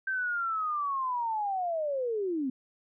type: linear sweep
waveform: sine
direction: down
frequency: 1568 to 248 Hz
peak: -28 dBFS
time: 0.07-2.5 s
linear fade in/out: 5 ms
effects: none